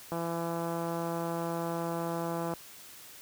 click train, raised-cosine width 1 ms, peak -21 dBFS, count 407, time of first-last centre 0.12-2.537 s, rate 168 Hz, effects white hiss -50 dBFS RMS until 3.21 s + high-pass 60 Hz 12 dB/octave

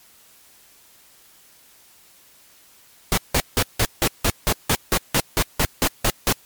pink noise bursts, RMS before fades -18 dBFS, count 15, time 3.12-6.325 s, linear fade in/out 0 ms, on 55 ms, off 170 ms, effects white hiss -52 dBFS RMS until 6.45 s + MP3 96 kbps

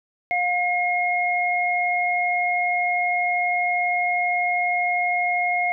sine tone pair together, 710.5 / 2149 Hz, F5 / C7, +30 / +46 cents, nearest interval octave + perfect fifth, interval 1916 cents, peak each -22 dBFS, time 0.31-5.72 s, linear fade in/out 0 ms, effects none

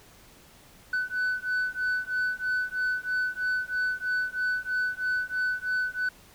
sine beating tone pair, 1498 / 1501.1 Hz, F#6 / F#6, +21 / +25 cents, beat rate 3.1 Hz, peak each -27 dBFS, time 0.93-6.09 s, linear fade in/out 5 ms, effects tanh soft clip ceiling -23 dBFS + pink hiss -54 dBFS RMS until 6.34 s

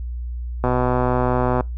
click train, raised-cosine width 1 ms, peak -6 dBFS, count 122, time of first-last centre 0.64-1.608 s, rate 125 Hz, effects noise-tail reverb RT60 0.2 s tail -24 dB re dry + added 60 Hz sine -25 dBFS peak until 1.77 s

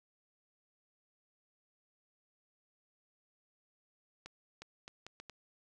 accelerating click train, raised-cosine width 0.2 ms, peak -30 dBFS, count 6, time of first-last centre 4.26-5.297 s, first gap 360 ms, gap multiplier 0.72, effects none

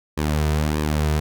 sawtooth tone with flanger, 75.9 Hz, D#2, 42 cents flat, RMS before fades -21 dBFS, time 0.17-1.2 s, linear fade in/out 10 ms, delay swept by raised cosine 1.4 to 3.7 ms, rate 1.6 Hz, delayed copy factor -0.6, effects none

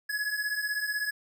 square beating tone pair, 1686 / 1702 Hz, G#6 / G#6, +26 / +42 cents, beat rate 16 Hz, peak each -31 / -35 dBFS, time 0.09-1.11 s, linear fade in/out 10 ms, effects none

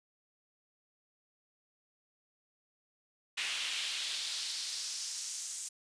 brown noise with high-pass filter sweep, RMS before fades -38 dBFS, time 3.37-5.69 s, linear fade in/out 10 ms, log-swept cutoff 2600 to 7300 Hz, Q 2.1, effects resampled to 22050 Hz

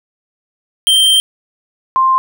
square / sine tone pair in turn, 3145 / 1049.5 Hz, G7 / C6, +5 / +5 cents, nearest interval octave + perfect fifth, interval 1900 cents, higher first, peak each -8 dBFS, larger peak neither, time 0.87-1.2 / 1.96-2.18 s, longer first, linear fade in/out 0 ms, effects none

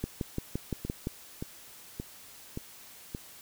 two click trains, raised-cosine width 3 ms, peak -18 / -22 dBFS, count 7 / 5, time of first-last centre 0.04-1.071 / 0.85-3.149 s, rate 5.82 / 1.74 Hz, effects white hiss -51 dBFS RMS until 3.41 s

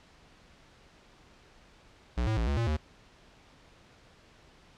square tone with pitch steps, 60.2 / 109.5 / 56.5 / 70.8 / 116.1 / 76.5 Hz, B1 / A2 / A1 / C#2 / A#2 / D#2, -44 / -8 / +47 / +37 / -7 / -29 cents, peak -27 dBFS, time 2.17-2.77 s, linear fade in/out 10 ms, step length 100 ms, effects pink hiss -58 dBFS RMS until 4.77 s + low-pass 5000 Hz 12 dB/octave

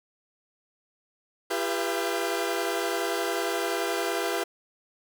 sawtooth tone cluster, 343.2 / 400.5 / 489.9 / 675 / 1572 Hz, F4 / G4 / B4 / E5 / G6, -30 / +37 / -14 / +41 / +4 cents, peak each -29 / -27 / -29 / -29 / -34 dBFS, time 1.5-4.44 s, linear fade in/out 10 ms, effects none

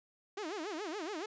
sawtooth tone with vibrato, 363 Hz, F#4, 33 cents flat, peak -34 dBFS, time 0.37-1.26 s, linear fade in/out 5 ms, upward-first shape sine, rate 7.1 Hz, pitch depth 300 cents each way, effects resampled to 16000 Hz

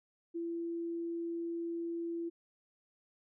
sine tone, 337.2 Hz, E4, 39 cents sharp, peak -35 dBFS, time 0.34-2.3 s, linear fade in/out 20 ms, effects none

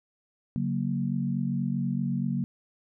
sine chord, F# major, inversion second, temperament equal with one note detuned, 140.44 / 185 / 233.1 Hz, C#3 / F#3 / A#3, +23 / 0 / 0 cents, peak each -30 dBFS, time 0.56-2.44 s, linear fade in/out 0 ms, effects none

